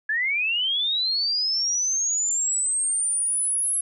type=linear sweep; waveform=sine; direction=up; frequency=1679 to 10960 Hz; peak=-21 dBFS; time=0.09-3.81 s; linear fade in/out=5 ms; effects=none